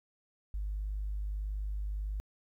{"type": "tone", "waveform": "sine", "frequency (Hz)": 50.8, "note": "G#1", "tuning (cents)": -38, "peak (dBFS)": -32, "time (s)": [0.54, 2.2], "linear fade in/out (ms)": 0, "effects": ["tanh soft clip ceiling -28 dBFS", "12-bit"]}